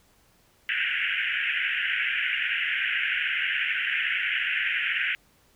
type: band-pass noise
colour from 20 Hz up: pink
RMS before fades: -27 dBFS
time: 0.69-5.15 s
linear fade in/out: 0 ms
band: 1500 to 3000 Hz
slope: 96 dB/octave
effects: pink hiss -62 dBFS RMS until 5.55 s